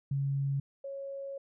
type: tone pair in turn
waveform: sine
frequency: 138.59 / 550.8 Hz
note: C#3 / C#5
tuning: 0 / -11 cents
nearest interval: 2 octaves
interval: 2389 cents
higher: second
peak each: -28 / -37 dBFS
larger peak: first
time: 0.11-0.6 / 0.84-1.38 s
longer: second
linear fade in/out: 5 ms
effects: none